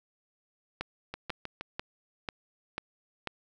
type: two click trains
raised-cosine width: 0.3 ms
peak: -21 / -17 dBFS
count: 4 / 6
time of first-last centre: 1.14-1.61 / 0.81-3.273 s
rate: 6.38 / 2.03 Hz
effects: none